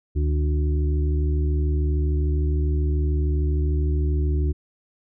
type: harmonic tone with a mistuned harmonic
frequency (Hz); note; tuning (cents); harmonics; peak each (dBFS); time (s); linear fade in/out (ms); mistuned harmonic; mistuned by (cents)
73.1; D2; -7; 1 / 2 / 4 / 5; -19 / -30 / -33 / -33; 0.15-4.53; 20; 2; +71
effects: none

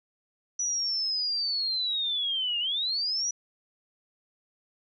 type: linear two-way sweep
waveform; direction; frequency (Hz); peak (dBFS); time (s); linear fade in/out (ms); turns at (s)
sine; down then up; 5920 to 2794 to 5920; -26; 0.59-3.31; 5; 2.59
effects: none

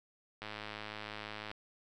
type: click train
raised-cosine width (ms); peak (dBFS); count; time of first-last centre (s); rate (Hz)
0.3; -26; 117; 0.42-1.514; 106
effects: none

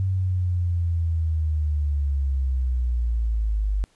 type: linear sweep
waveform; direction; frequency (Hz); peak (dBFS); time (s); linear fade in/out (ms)
sine; down; 95.7 to 49; -20; 0-3.84; 0
effects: pink hiss -62 dBFS RMS until 3.95 s + resampled to 24000 Hz

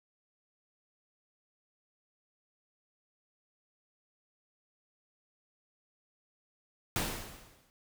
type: noise with exponential decay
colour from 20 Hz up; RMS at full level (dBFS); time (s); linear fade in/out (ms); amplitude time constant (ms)
pink; -30; 6.96-7.7; 0; 160
effects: none

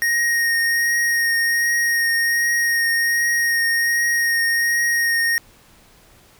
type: tone with vibrato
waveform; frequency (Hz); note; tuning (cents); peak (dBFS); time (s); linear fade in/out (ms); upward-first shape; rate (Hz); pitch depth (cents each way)
square; 1864.7; A#6; 0; -17; 0.02-5.38; 0; triangle; 1.3; 15
effects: pink hiss -51 dBFS RMS until 6.39 s

